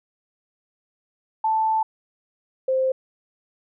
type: tone pair in turn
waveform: sine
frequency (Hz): 880 / 523.3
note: A5 / C5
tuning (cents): 0 / 0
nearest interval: major sixth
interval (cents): 900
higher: first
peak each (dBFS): -18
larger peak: neither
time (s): 1.44-1.83 / 2.68-2.92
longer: first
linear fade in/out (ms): 5
effects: none